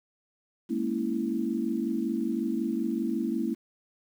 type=chord; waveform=sine; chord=A# half-diminished seventh; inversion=third; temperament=equal; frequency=207.7 / 233.1 / 277.2 / 329.6 Hz; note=G#3 / A#3 / C#4 / E4; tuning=0 / 0 / 0 / 0 cents; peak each=-34 / -30 / -34 / -31 dBFS; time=0.69-3.55 s; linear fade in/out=20 ms; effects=9-bit